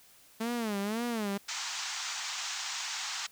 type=tone with vibrato; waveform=sawtooth; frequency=218.5 Hz; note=A3; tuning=12 cents flat; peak=-27 dBFS; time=0.4-1.38 s; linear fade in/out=10 ms; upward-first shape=sine; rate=1.9 Hz; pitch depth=170 cents each way
type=band-pass noise; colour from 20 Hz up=white; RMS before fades=-37 dBFS; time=1.48-3.27 s; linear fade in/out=10 ms; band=780 to 7200 Hz; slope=48 dB/octave
effects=white hiss -59 dBFS RMS until 3.31 s